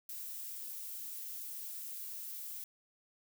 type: noise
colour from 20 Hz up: violet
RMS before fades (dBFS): -44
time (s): 0.09-2.64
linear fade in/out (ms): 2
effects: none